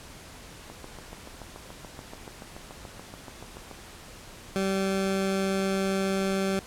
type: click train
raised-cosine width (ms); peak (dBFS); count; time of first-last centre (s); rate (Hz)
1; -27; 22; 0.7-3.713; 6.97
type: tone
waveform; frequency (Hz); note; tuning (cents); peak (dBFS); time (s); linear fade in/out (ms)
20% pulse; 193.2; G3; -25; -20; 4.56-6.59; 0
effects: pink hiss -46 dBFS RMS until 6.66 s + low-pass 11000 Hz 12 dB/octave